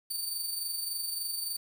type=tone with amplitude modulation; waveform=15% pulse; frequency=4583 Hz; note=D8; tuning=43 cents flat; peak=-24 dBFS; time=0.1-1.57 s; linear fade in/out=10 ms; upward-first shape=sine; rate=23.5 Hz; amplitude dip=45%; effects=9-bit